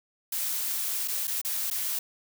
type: noise with dropouts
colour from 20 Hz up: blue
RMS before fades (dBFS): -30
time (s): 0.32-1.99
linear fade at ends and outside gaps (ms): 5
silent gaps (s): 1.077-1.082 / 1.272-1.277 / 1.415-1.448 / 1.702-1.71
effects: none